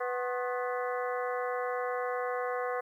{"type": "harmonic tone with a mistuned harmonic", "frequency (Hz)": 248, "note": "B3", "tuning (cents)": 7, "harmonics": [2, 3, 4, 5, 6, 7, 8], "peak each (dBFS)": [-33, -37, -39, -41, -43, -44, -45], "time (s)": [0, 2.81], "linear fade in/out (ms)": 10, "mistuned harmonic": 4, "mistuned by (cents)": 140, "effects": ["11-bit"]}